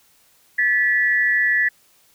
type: tone pair together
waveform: sine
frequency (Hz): 1738 / 1950.8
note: A6 / B6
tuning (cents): -22 / -22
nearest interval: major second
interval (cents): 200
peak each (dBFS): -18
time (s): 0.58-1.69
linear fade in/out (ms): 10
effects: white hiss -57 dBFS RMS until 2.14 s

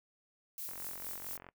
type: noise with tremolo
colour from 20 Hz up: violet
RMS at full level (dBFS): -41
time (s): 0.58-1.37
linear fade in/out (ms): 0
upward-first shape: triangle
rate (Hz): 4.4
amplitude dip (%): 50
type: click train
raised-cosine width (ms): 0.5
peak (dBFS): -34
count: 37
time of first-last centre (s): 0.69-1.488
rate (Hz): 45.1
effects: noise-tail reverb RT60 0.1 s tail -22 dB re dry

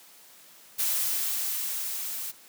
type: noise with level ramp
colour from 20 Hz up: blue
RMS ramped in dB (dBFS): -26 to -35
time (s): 0.78-2.32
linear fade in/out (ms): 20
effects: white hiss -53 dBFS RMS until 2.48 s + high-pass 150 Hz 12 dB/octave

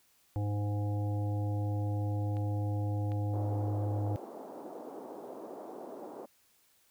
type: harmonic tone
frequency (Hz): 103.1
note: G#2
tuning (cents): -12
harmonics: 1 / 3 / 5 / 7 / 8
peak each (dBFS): -30 / -40 / -44 / -47 / -48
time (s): 0.36-4.16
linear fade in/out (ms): 0
type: clicks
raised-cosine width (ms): 0.3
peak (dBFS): -37 / -35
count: 2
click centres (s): 2.369 / 3.119
type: band-pass noise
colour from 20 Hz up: pink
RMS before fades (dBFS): -45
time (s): 3.33-6.26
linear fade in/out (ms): 10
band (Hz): 290 to 820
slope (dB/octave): 24
effects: white hiss -68 dBFS RMS until 6.9 s

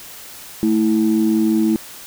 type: tone pair together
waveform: sine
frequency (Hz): 220.3 / 325.9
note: A3 / E4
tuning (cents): +2 / -20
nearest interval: perfect fifth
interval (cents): 678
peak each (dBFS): -15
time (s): 0.63-1.76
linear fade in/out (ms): 0
effects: tanh soft clip ceiling -7 dBFS + white hiss -37 dBFS RMS until 2.06 s

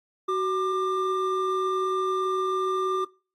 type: tone pair together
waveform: triangle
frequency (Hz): 375.1 / 1193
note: F#4 / D6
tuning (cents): +24 / +27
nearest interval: octave + minor sixth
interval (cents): 2003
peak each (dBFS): -24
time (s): 0.28-3.05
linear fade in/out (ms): 10
effects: noise-tail reverb RT60 0.4 s tail -25 dB re dry + AAC 48 kbps

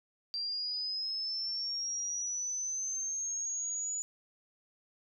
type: linear sweep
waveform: sine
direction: up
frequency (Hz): 4699 to 6930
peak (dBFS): -33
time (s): 0.34-4.02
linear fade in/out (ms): 0
effects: none

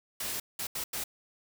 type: noise bursts at uneven times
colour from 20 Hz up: white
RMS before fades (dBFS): -35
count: 4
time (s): 0.2-0.4 / 0.59-0.67 / 0.75-0.84 / 0.93-1.04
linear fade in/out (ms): 5
effects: none

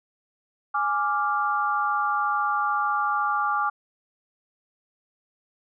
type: chord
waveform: sine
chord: D diminished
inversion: second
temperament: equal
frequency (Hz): 830.6 / 1174.7 / 1396.9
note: Ab5 / D6 / F6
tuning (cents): 0 / 0 / 0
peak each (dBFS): -27 / -24 / -28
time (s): 0.74-3.7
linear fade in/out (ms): 10
effects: none

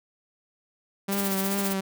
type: tone with vibrato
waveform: sawtooth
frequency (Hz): 196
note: G3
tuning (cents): 0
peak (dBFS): -22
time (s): 1.08-1.81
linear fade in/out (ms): 10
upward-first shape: triangle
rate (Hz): 2.5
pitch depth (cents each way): 39
type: noise with tremolo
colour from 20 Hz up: blue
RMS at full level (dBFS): -29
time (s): 1.11-1.74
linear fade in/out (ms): 20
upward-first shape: sine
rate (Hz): 15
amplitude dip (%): 65
effects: none

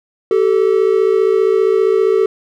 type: tone pair together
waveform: triangle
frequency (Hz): 384.9 / 440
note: G4 / A4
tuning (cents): -32 / 0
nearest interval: major second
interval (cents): 232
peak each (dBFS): -11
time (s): 0.31-2.26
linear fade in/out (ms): 2
effects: none

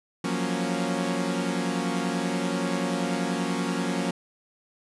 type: chord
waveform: sawtooth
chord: Gb major seventh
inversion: third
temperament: equal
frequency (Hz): 174.61 / 185 / 233.1 / 277.2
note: F3 / Gb3 / Bb3 / Db4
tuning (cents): 0 / 0 / 0 / 0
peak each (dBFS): -27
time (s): 0.24-4.11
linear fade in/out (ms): 5
effects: resampled to 24000 Hz

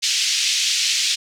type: band-pass noise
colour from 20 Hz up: white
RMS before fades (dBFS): -20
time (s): 0.02-1.16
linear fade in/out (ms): 20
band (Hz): 2500 to 6200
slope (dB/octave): 24
effects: none

